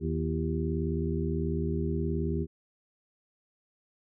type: harmonic tone with a mistuned harmonic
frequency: 79.4 Hz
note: D#2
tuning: 36 cents sharp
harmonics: 1 / 2 / 3 / 4 / 5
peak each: -32 / -32 / -35 / -36 / -35 dBFS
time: 0-2.47 s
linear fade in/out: 50 ms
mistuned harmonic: 4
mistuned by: +110 cents
effects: none